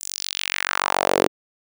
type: tone with high-pass filter sweep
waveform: sawtooth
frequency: 47.1 Hz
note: F#1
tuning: 32 cents sharp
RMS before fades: -23 dBFS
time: 0-1.28 s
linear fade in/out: 20 ms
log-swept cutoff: 8000 to 360 Hz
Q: 2.3
effects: none